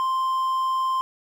triangle tone, 1046.5 Hz, C6, in tune, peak -19 dBFS, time 0-1.01 s, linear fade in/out 0 ms, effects 9-bit

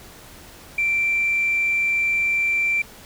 sine tone, 2349 Hz, D7, in tune, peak -17 dBFS, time 0.78-2.82 s, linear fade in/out 5 ms, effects tanh soft clip ceiling -13 dBFS + pink hiss -44 dBFS RMS until 3.05 s

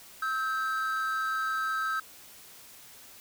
triangle tone pair together, 1293.9 / 1568 Hz, E6 / G6, -33 / 0 cents, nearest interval minor third, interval 333 cents, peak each -28 / -30 dBFS, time 0.22-2 s, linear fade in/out 5 ms, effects white hiss -51 dBFS RMS until 3.2 s

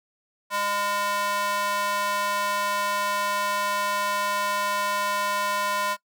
square tone with high-pass filter, 203.5 Hz, G#3, 35 cents flat, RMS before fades -26 dBFS, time 0.5-5.97 s, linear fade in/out 50 ms, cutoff 970 Hz, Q 2, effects noise-tail reverb RT60 0.1 s tail -21 dB re dry

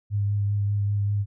sine tone with vibrato, 101.9 Hz, G#2, 32 cents flat, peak -21 dBFS, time 0.1-1.26 s, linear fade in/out 50 ms, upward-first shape sine, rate 5.1 Hz, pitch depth 16 cents each way, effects none

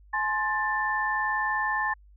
sine tone cluster, 847 / 1052 / 1770 Hz, G#5 / C6 / A6, +34 / +9 / +10 cents, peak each -30 / -30 / -27 dBFS, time 0.13-1.94 s, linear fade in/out 10 ms, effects added 50 Hz sine -51 dBFS peak until 2.16 s

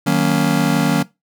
square chord, D# minor seventh, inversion none, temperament just, 155.56 / 186.68 / 233.3 / 280 Hz, D#3 / F#3 / A#3 / C#4, 0 / +16 / +2 / +18 cents, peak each -20 dBFS, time 0.06-1.03 s, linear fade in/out 10 ms, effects noise-tail reverb RT60 0.2 s tail -19 dB re dry

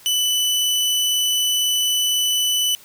sawtooth tone, 2986 Hz, F#7, 15 cents sharp, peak -14 dBFS, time 0.06-2.75 s, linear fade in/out 0 ms, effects white hiss -47 dBFS RMS until 2.84 s

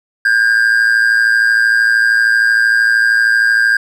triangle tone with amplitude modulation, 1604 Hz, G6, 39 cents sharp, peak -4 dBFS, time 0.25-3.77 s, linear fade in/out 5 ms, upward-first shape sine, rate 113 Hz, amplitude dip 65%, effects none

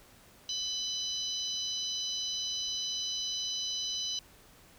harmonic tone, 998 Hz, B5, 18 cents sharp, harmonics 3 / 4 / 5 / 6, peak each -37 / -36 / -42 / -39 dBFS, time 0.49-4.19 s, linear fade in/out 2 ms, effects pink hiss -58 dBFS RMS until 4.78 s

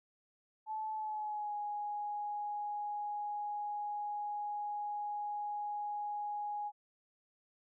sine tone with pitch glide, 868 to 829.8 Hz, A5 to G#5, -24 to -2 cents, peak -36 dBFS, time 0.66-6.72 s, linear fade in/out 50 ms, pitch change -78 cents, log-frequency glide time 0.94-1.54 s, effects none

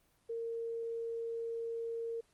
sine tone, 460.1 Hz, A#4, 23 cents flat, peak -36 dBFS, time 0.29-2.21 s, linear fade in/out 10 ms, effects pink hiss -72 dBFS RMS until 2.33 s + Opus 24 kbps

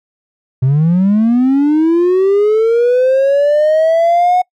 triangle linear sweep, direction up, 125.3 to 734 Hz, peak -5 dBFS, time 0.62-4.42 s, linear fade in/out 10 ms, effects noise-tail reverb RT60 0.1 s tail -26 dB re dry + tanh soft clip ceiling -3 dBFS

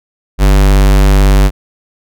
square tone, 49 Hz, G1, in tune, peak -5 dBFS, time 0.38-1.51 s, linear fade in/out 50 ms, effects none

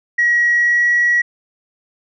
sine tone with pitch glide, 1909 to 1922.3 Hz, A#6 to B6, +41 to -47 cents, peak -10 dBFS, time 0.18-1.22 s, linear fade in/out 10 ms, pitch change +12 cents, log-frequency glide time 0.51-0.88 s, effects tanh soft clip ceiling -7 dBFS

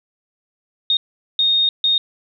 sine tone bursts at uneven times, 3701 Hz, A#7, 13 cents flat, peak -13 dBFS, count 3, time 0.9-0.97 / 1.39-1.69 / 1.84-1.98 s, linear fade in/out 2 ms, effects none

